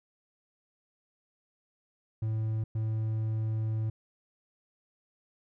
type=tone bursts at uneven times; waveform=triangle; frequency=110 Hz; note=A2; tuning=in tune; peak=-26 dBFS; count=2; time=2.22-2.64 / 2.75-3.9 s; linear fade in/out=5 ms; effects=none